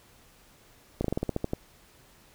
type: slowing click train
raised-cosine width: 2 ms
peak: -14 dBFS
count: 10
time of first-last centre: 1.01-1.534 s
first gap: 34 ms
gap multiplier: 1.13
effects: pink hiss -58 dBFS RMS until 2.34 s